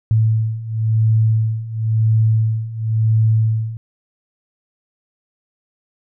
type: beating tone pair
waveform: sine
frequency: 110.1 / 111.06 Hz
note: A2 / A2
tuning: +2 / +17 cents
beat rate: 0.96 Hz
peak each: -18 / -15 dBFS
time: 0.11-3.77 s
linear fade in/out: 0 ms
effects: none